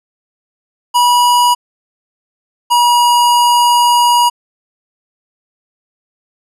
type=tone pair in turn; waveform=square; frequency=971 / 961.5 Hz; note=B5 / B5; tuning=-30 / -47 cents; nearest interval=unison; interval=17 cents; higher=first; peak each=-8 dBFS; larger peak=neither; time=0.94-1.55 / 2.7-4.3 s; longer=second; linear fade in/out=20 ms; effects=resampled to 32000 Hz

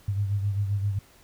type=beating tone pair; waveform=sine; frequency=100 / 107.6 Hz; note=G2 / A2; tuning=+35 / -38 cents; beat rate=7.6 Hz; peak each=-24 / -33 dBFS; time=0.08-0.99 s; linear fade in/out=5 ms; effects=pink hiss -56 dBFS RMS until 1.23 s

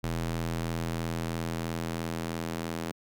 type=tone with high-pass filter sweep; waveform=square; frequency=41.52 Hz; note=E1; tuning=13 cents sharp; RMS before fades=-33 dBFS; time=0.03-2.92 s; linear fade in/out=10 ms; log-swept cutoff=88 to 210 Hz; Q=0.93; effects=none

